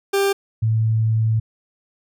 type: tone pair in turn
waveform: 40% pulse / sine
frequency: 395.9 / 111.1 Hz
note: G4 / A2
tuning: +17 / +17 cents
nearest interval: octave + minor seventh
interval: 2200 cents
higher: first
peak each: -15 dBFS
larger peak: neither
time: 0.13-0.33 / 0.62-1.4 s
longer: second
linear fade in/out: 10 ms
effects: none